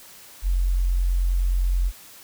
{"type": "tone", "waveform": "sine", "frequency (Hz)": 44.71, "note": "F1", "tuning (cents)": 41, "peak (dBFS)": -18, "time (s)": [0.42, 1.92], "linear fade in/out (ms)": 50, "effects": ["white hiss -46 dBFS RMS until 2.23 s"]}